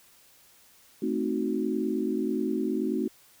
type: chord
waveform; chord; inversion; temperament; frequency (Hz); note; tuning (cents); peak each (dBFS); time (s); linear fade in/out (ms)
sine; A diminished seventh; none; equal; 220 / 261.6 / 311.1 / 370; A3 / C4 / Eb4 / Gb4; 0 / 0 / 0 / 0; -31; 1.02-3.08; 5
effects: white hiss -58 dBFS RMS until 3.4 s